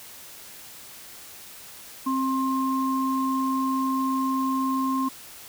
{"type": "tone pair together", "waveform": "sine", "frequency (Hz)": [265, 1060], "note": ["C4", "C6"], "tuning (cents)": [22, 22], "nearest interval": "2 octaves", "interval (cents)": 2400, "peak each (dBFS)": [-24, -26], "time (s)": [2.06, 5.09], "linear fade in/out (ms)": 10, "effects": ["white hiss -44 dBFS RMS until 5.48 s"]}